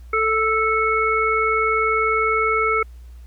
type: harmonic tone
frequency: 440 Hz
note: A4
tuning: in tune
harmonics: 1 / 3 / 5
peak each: -22 / -19 / -22 dBFS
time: 0.13-2.83 s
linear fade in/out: 5 ms
effects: added 60 Hz sine -37 dBFS peak until 3.26 s + pink hiss -59 dBFS RMS until 3.26 s